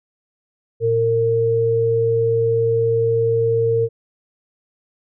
sine tone pair together, 114.6 / 458 Hz, A#2 / A#4, -29 / -31 cents, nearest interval 2 octaves, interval 2398 cents, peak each -22 / -15 dBFS, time 0.8-3.89 s, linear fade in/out 50 ms, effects none

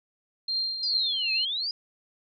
sine tone with tremolo, 4186 Hz, C8, in tune, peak -24 dBFS, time 0.48-1.45 s, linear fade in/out 5 ms, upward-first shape triangle, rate 2.5 Hz, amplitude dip 60%
sine exponential two-way sweep, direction down then up, 5000 to 2522 to 5000 Hz, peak -27 dBFS, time 0.83-1.71 s, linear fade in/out 2 ms, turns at 1.33 s
effects none

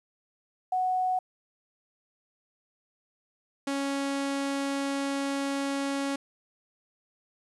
sine / sawtooth tone pair in turn, 740 / 277.2 Hz, F#5 / C#4, 0 / 0 cents, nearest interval octave + perfect fourth, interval 1700 cents, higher first, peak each -24 dBFS, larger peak neither, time 0.72-1.19 / 3.67-6.16 s, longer second, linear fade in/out 5 ms, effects resampled to 24000 Hz + 10-bit

